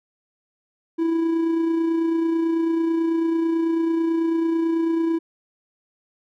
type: tone with amplitude modulation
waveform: triangle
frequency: 329.6 Hz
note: E4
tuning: in tune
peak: -15 dBFS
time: 0.98-5.19 s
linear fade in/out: 20 ms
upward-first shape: sine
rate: 29.1 Hz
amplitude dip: 35%
effects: none